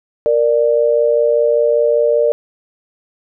sine tone pair together, 466.2 / 591.3 Hz, A#4 / D5, 0 / +12 cents, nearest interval major third, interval 412 cents, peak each -13 dBFS, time 0.26-2.32 s, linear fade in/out 0 ms, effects none

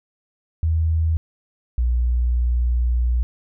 sine tone pair in turn, 80.6 / 60.38 Hz, E2 / B1, -38 / -38 cents, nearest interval perfect fourth, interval 500 cents, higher first, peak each -16 dBFS, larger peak neither, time 0.63-1.17 / 1.78-3.23 s, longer second, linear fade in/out 0 ms, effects none

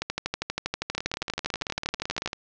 two click trains, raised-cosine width 0.2 ms, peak -10 / -14 dBFS, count 29 / 26, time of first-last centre 0.02-2.26 / 0.95-2.331 s, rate 12.5 / 18.1 Hz, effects resampled to 16000 Hz + 7-bit

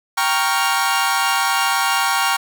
sawtooth chord, G half-diminished seventh, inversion none, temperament equal, 784 / 932.3 / 1108.7 / 1396.9 Hz, G5 / Bb5 / Db6 / F6, 0 / 0 / 0 / 0 cents, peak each -18 dBFS, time 0.17-2.37 s, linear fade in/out 10 ms, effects none

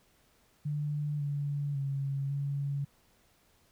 sine tone with pitch steps, 147.8 / 143.6 / 138.1 / 140.9 Hz, D3 / D3 / C#3 / C#3, +11 / -39 / -6 / +29 cents, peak -30 dBFS, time 0.65-2.85 s, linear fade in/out 10 ms, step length 550 ms, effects pink hiss -67 dBFS RMS until 3.71 s

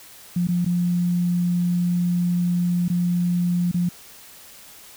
sine tone with dropouts, 175.9 Hz, F3, 13 cents sharp, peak -18 dBFS, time 0.36-3.89 s, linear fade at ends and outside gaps 5 ms, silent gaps 0.472-0.486 / 0.648-0.661 / 2.882-2.899 / 3.715-3.742 s, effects white hiss -45 dBFS RMS until 4.96 s

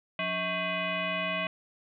sine tone with frequency modulation, 1568 Hz, G6, in tune, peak -28 dBFS, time 0.19-1.47 s, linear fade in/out 2 ms, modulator 463 Hz, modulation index 2.9, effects none

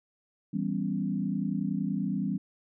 sine chord, C# half-diminished seventh, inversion first, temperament equal, 164.81 / 196 / 246.9 / 277.2 Hz, E3 / G3 / B3 / C#4, 0 / 0 / 0 / 0 cents, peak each -34 / -30 / -35 / -35 dBFS, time 0.53-2.38 s, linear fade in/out 10 ms, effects none

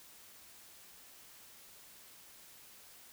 silence, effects white hiss -57 dBFS RMS until 3.12 s

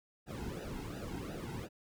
brown noise with flanger, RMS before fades -42 dBFS, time 0.26-1.69 s, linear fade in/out 50 ms, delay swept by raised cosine 0.91 to 1.74 ms, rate 2.8 Hz, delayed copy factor -1, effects none

